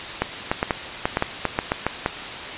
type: clicks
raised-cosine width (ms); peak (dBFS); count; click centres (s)
0.5; -4; 12; 0.22 / 0.515 / 0.629 / 0.708 / 1.055 / 1.171 / 1.224 / 1.453 / 1.589 / 1.719 / 1.866 / 2.061
effects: white hiss -31 dBFS RMS until 2.57 s + resampled to 8000 Hz